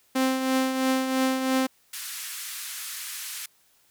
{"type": "tone with tremolo", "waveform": "sawtooth", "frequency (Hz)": 261.9, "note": "C4", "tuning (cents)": 2, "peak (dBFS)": -16, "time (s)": [0.15, 1.67], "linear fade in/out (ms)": 10, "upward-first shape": "triangle", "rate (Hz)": 3, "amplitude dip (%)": 55}
{"type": "band-pass noise", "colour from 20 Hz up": "white", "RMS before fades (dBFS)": -36, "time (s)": [1.93, 3.46], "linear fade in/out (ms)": 5, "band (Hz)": [1300, 14000], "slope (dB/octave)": 24}
{"effects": ["white hiss -63 dBFS RMS until 3.9 s"]}